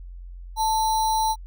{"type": "tone with sample-and-hold", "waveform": "sine", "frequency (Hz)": 880, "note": "A5", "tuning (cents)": 0, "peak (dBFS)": -19, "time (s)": [0.56, 1.36], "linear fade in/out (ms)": 50, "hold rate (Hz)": 4900, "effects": ["added 44 Hz sine -36 dBFS peak until 1.46 s"]}